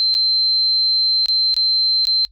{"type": "tone with dropouts", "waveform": "sine", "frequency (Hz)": 4110, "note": "C8", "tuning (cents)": -32, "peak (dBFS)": -14, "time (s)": [0, 2.25], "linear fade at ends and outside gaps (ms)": 0, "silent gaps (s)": [[0.142, 0.15], [1.259, 1.284], [1.542, 1.565], [2.053, 2.07]], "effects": ["noise-tail reverb RT60 0.1 s tail -24 dB re dry", "added 50 Hz sine -47 dBFS peak until 2.31 s"]}